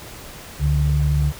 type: tone pair together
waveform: sine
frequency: 69.3 / 144.99 Hz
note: C#2 / D3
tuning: 0 / -22 cents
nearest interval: octave + minor second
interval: 1278 cents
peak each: -18 dBFS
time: 0.59-1.33 s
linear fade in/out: 50 ms
effects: pink hiss -38 dBFS RMS until 1.39 s